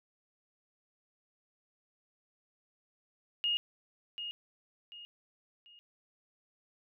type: tone with echo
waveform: sine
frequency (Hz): 2856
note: F7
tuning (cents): +38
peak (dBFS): -28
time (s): 3.44-3.57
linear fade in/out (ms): 0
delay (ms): 740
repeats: 3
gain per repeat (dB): -9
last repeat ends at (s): 5.79
effects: none